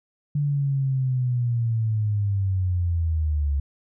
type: linear sweep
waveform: sine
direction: down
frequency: 146.83 to 69.2 Hz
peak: -20 dBFS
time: 0.35-3.6 s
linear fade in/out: 5 ms
effects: none